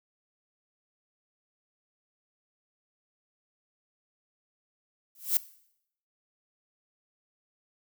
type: noise with exponential growth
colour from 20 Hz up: violet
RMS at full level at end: -20 dBFS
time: 5.15-5.37 s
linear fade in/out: 2 ms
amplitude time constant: 46 ms
effects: noise-tail reverb RT60 0.7 s tail -18 dB re dry